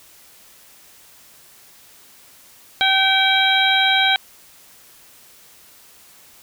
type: harmonic tone with a mistuned harmonic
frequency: 771 Hz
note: G5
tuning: 29 cents flat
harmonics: 1 / 2 / 3 / 4 / 5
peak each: -20 / -20 / -20 / -20 / -20 dBFS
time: 2.81-4.16 s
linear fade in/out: 0 ms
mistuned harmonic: 4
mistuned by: +78 cents
effects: white hiss -48 dBFS RMS until 6.42 s